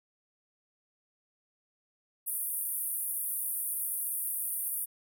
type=band-pass noise; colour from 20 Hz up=pink; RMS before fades=-34 dBFS; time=2.26-4.86 s; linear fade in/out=20 ms; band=9300 to 16000 Hz; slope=96 dB/octave; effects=none